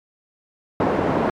pink band-pass noise, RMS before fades -20 dBFS, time 0.8-1.3 s, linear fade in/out 2 ms, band 200 to 920 Hz, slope 12 dB/octave, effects MP3 96 kbps

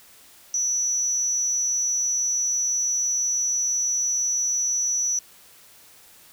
sine tone with amplitude modulation, 5910 Hz, F#8, 3 cents flat, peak -18 dBFS, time 0.54-5.19 s, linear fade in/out 2 ms, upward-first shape sine, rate 254 Hz, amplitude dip 65%, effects white hiss -51 dBFS RMS until 6.32 s

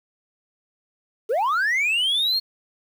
sine linear sweep, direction up, 396.9 to 4340 Hz, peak -16 dBFS, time 1.29-2.4 s, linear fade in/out 20 ms, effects tanh soft clip ceiling -18 dBFS + 8-bit

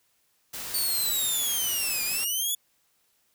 white noise, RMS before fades -36 dBFS, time 0.53-2.25 s, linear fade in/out 10 ms
5% pulse linear two-way sweep, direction down then up, 4549 to 2390 to 3452 Hz, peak -18 dBFS, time 0.74-2.55 s, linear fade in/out 5 ms, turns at 2.04 s
effects white hiss -69 dBFS RMS until 3.34 s

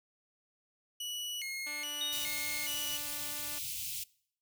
sawtooth tone with vibrato, 2516 Hz, D#7, 19 cents sharp, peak -34 dBFS, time 1-2.97 s, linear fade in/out 5 ms, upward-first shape square, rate 1.2 Hz, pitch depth 270 cents each way
5% pulse tone, 293.7 Hz, D4, in tune, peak -34 dBFS, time 1.66-3.59 s, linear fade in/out 10 ms
sine tone with exponential decay, 3729 Hz, A#7, in tune, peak -32 dBFS, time 2.01-2.89 s, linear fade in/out 2 ms, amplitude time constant 190 ms
white band-stop noise, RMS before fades -39 dBFS, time 2.12-4.04 s, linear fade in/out 10 ms, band 160 to 2400 Hz, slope 48 dB/octave
effects noise-tail reverb RT60 0.6 s tail -23 dB re dry

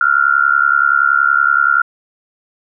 sine tone with amplitude modulation, 1400 Hz, F6, 4 cents sharp, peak -5 dBFS, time 0.01-1.82 s, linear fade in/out 2 ms, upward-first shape sine, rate 70.6 Hz, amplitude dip 100%, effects none

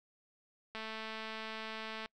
click train, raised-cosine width 0.3 ms, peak -27 dBFS, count 289, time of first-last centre 0.75-2.059 s, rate 220 Hz, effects noise-tail reverb RT60 0.1 s tail -26 dB re dry

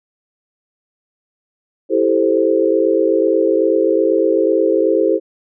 sine chord, A minor seventh, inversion second, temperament equal, 329.6 / 392 / 440 / 523.3 Hz, E4 / G4 / A4 / C5, 0 / 0 / 0 / 0 cents, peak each -17 dBFS, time 1.89-5.2 s, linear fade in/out 50 ms, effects none

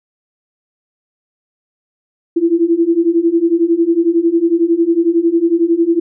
sine beating tone pair, 329.6 / 340.6 Hz, E4 / F4, 0 / -43 cents, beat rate 11 Hz, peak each -14 / -12 dBFS, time 2.36-6 s, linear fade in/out 10 ms, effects none

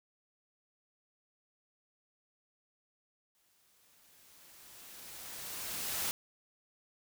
white noise with exponential growth, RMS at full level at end -34 dBFS, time 3.35-6.11 s, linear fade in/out 0 ms, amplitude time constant 600 ms, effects none

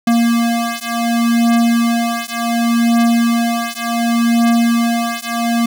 square beating tone pair, 233.1 / 233.78 Hz, A#3 / A#3, 0 / +5 cents, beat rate 0.68 Hz, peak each -16 dBFS, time 0.07-5.66 s, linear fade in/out 5 ms, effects none

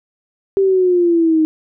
sine exponential sweep, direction down, 393.9 to 311.1 Hz, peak -10 dBFS, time 0.57-1.45 s, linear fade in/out 0 ms, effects none

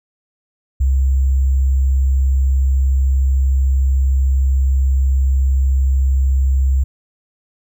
sine tone with sample-and-hold, 66.6 Hz, C2, 31 cents sharp, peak -11 dBFS, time 0.8-6.84 s, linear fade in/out 10 ms, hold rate 7350 Hz, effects none

